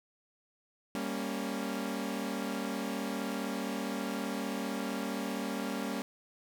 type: chord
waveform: sawtooth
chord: G diminished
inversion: none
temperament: equal with one note detuned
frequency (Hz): 197.82 / 233.1 / 277.2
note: G3 / Bb3 / Db4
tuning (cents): +16 / 0 / 0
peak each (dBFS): -34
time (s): 0.95-6.02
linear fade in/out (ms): 0
effects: none